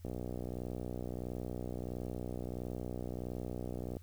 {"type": "click train", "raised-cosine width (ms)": 2, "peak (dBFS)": -27, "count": 242, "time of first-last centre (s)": [0.05, 3.969], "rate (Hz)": 61.5, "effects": ["added 86 Hz sine -51 dBFS peak until 4.02 s", "white hiss -68 dBFS RMS until 4.02 s"]}